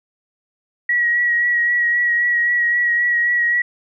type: tone with vibrato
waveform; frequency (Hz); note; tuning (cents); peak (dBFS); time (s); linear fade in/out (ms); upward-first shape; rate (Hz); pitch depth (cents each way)
sine; 1914; A#6; +45; -14; 0.89-3.62; 5; sine; 3.8; 21
effects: none